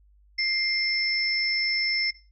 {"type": "tone pair together", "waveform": "sine", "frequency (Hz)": [2100, 5292], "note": ["C7", "E8"], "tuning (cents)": [6, 6], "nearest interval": "octave + major third", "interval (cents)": 1600, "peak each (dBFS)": -26, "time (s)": [0.38, 2.11], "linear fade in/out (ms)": 10, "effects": ["noise-tail reverb RT60 0.3 s tail -17 dB re dry", "added 50 Hz sine -55 dBFS peak until 2.31 s"]}